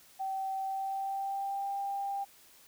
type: tone with pitch glide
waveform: sine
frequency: 771 to 794.5 Hz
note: G5 to G5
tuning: -29 to +23 cents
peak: -32 dBFS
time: 0.19-2.25 s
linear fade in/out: 20 ms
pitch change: +52 cents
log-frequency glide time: 0.58-1.72 s
effects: white hiss -59 dBFS RMS until 2.67 s